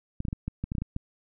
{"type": "clicks", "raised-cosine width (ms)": 5, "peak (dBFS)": -18, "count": 11, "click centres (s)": [0.204, 0.252, 0.284, 0.329, 0.48, 0.64, 0.719, 0.752, 0.783, 0.82, 0.964], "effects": []}